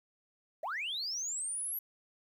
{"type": "linear sweep", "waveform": "sine", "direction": "up", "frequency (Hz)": [554.4, 11840], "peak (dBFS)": -33, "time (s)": [0.63, 1.79], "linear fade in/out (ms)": 5, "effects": ["tanh soft clip ceiling -31 dBFS", "11-bit"]}